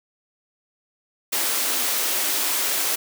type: high-pass noise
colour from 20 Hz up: white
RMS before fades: -23 dBFS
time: 1.32-2.96 s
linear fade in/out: 10 ms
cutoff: 240 Hz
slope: 48 dB/octave
effects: none